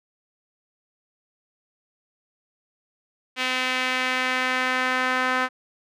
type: tone with band-pass filter sweep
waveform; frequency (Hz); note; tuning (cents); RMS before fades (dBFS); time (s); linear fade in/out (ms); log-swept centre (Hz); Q
sawtooth; 256; C4; -38; -24; 3.36-5.49; 50; 2600 to 1500; 1.7
effects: none